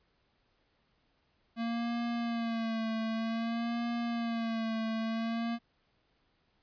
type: tone with vibrato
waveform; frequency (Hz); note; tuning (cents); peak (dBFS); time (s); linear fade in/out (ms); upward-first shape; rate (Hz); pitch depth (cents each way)
square; 229.3; A#3; -28; -32; 1.56-5.59; 50; sine; 0.53; 49
effects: pink hiss -73 dBFS RMS until 6.62 s + resampled to 11025 Hz